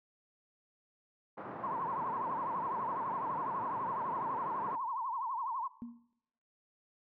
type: band-pass noise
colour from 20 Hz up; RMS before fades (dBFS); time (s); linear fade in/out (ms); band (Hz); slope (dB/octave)
white; -44; 1.37-4.76; 10; 120 to 1200; 24
type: tone with vibrato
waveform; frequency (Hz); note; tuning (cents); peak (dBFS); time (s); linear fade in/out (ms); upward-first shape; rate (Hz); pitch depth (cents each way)
sine; 987.8; B5; 0; -34; 1.63-5.68; 10; triangle; 12; 220
type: tone with exponential decay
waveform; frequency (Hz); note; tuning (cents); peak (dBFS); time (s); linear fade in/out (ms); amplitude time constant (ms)
sine; 236.2; A#3; +23; -37; 5.82-6.13; 0; 67
effects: noise-tail reverb RT60 0.8 s tail -18 dB re dry